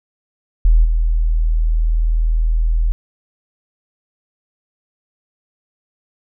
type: tone with level steps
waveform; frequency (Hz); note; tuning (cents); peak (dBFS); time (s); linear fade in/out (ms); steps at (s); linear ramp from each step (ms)
sine; 40.28; E1; -39; -7 / -12; 0.65-2.92; 0; 0.84; 10
effects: none